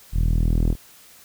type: tone with low-pass filter sweep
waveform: sawtooth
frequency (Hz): 40.39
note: E1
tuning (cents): -35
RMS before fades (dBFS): -19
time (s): 0.12-0.76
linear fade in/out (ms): 50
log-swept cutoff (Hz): 130 to 350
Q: 0.97
effects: white hiss -49 dBFS RMS until 1.24 s